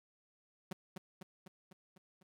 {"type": "tone with echo", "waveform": "sawtooth", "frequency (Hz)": 185, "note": "F#3", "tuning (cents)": 0, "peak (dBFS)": -34, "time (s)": [0.71, 0.73], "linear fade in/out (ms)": 5, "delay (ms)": 250, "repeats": 6, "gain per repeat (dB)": -4, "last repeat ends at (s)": 2.23, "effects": []}